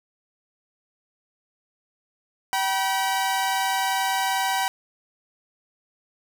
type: tone pair together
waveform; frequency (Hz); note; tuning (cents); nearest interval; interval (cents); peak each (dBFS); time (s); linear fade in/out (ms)
sawtooth; 769 / 966.9; G5 / B5; -33 / -37; major third; 396; -20 / -22; 2.53-4.68; 0
effects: none